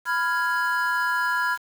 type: chord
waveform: triangle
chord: F diminished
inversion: second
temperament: equal with one note detuned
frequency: 995.8 / 1396.9 / 1661.2 Hz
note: Cb6 / F6 / Ab6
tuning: +14 / 0 / 0 cents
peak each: -24 dBFS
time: 0.05-1.58 s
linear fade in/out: 50 ms
effects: 7-bit